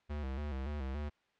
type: tone with vibrato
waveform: square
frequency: 70.1 Hz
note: C#2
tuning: 20 cents sharp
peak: -37 dBFS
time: 0.09-1.1 s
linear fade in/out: 20 ms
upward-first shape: square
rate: 3.5 Hz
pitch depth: 93 cents each way
effects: white hiss -74 dBFS RMS until 1.39 s + low-pass 3000 Hz 12 dB/octave